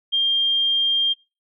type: tone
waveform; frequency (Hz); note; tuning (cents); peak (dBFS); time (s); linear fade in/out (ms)
sine; 3200; G7; +35; -16; 0.12-1.14; 20
effects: noise-tail reverb RT60 0.3 s tail -22 dB re dry